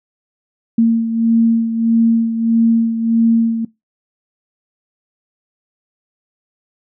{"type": "beating tone pair", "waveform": "sine", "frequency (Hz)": [228.2, 229.8], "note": ["A#3", "A#3"], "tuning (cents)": [-37, -25], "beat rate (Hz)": 1.6, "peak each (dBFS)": [-11, -18], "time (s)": [0.78, 3.65], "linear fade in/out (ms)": 5, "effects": ["noise-tail reverb RT60 0.2 s tail -22 dB re dry"]}